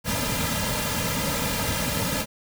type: noise with comb filter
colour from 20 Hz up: pink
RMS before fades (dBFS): -26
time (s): 0.04-2.26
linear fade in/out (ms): 50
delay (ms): 2.7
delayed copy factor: -0.95
effects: none